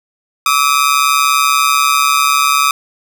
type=ring-modulated tone; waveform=sawtooth; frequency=1224 Hz; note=D#6; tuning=29 cents flat; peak=-3 dBFS; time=0.46-2.71 s; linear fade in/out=2 ms; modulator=70.2 Hz; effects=none